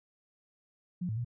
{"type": "tone with pitch steps", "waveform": "sine", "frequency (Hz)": [178.4, 109.8, 119.9], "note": ["F3", "A2", "A#2"], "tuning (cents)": [37, -3, 49], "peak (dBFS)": -31, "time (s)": [1.01, 1.247], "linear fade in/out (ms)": 10, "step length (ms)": 79, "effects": []}